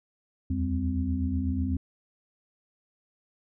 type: tone cluster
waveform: sine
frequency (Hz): 75.6 / 83.7 / 199.2 / 259.9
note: D#2 / E2 / G3 / C4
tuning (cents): -49 / +27 / +28 / -11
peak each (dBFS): -36 / -28 / -34 / -30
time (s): 0.5-1.77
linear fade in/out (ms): 5
effects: none